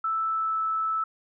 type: tone with pitch glide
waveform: sine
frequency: 1318.5 to 1310.9 Hz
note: E6 to E6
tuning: 0 to -10 cents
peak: -24 dBFS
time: 0.04-1.04 s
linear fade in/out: 5 ms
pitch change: -10 cents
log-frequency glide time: 0.24-0.6 s
effects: none